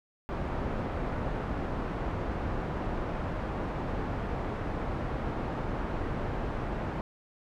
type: low-pass noise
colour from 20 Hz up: pink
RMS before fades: -33 dBFS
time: 0.29-7.01 s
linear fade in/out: 0 ms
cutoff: 1200 Hz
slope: 12 dB/octave
effects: none